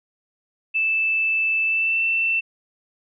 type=tone with pitch glide; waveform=sine; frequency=2637 to 2677 Hz; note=E7 to E7; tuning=0 to +26 cents; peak=-18 dBFS; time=0.74-2.41 s; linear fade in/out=20 ms; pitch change=+26 cents; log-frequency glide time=1.65-2.02 s; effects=none